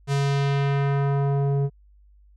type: tone with low-pass filter sweep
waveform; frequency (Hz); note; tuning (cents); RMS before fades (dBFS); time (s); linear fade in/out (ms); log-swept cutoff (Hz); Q
square; 140; C#3; +18; -22; 0.07-1.7; 50; 8100 to 420; 0.98
effects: added 50 Hz sine -51 dBFS peak until 2.36 s